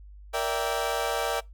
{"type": "chord", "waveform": "30% pulse", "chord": "E half-diminished seventh", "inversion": "second", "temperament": "equal with one note detuned", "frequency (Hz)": [466.2, 581.3, 659.3, 784], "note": ["Bb4", "D5", "E5", "G5"], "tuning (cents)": [0, -18, 0, 0], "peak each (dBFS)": -29, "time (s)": [0.33, 1.41], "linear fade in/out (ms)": 20, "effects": ["noise-tail reverb RT60 0.2 s tail -23 dB re dry", "added 50 Hz sine -44 dBFS peak until 1.53 s"]}